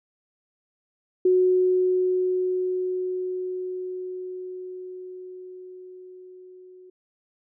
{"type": "tone with level ramp", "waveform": "sine", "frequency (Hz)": 367.6, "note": "F#4", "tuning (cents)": -11, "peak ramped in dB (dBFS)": [-15, -45], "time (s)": [1.25, 6.9], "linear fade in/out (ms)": 5, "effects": []}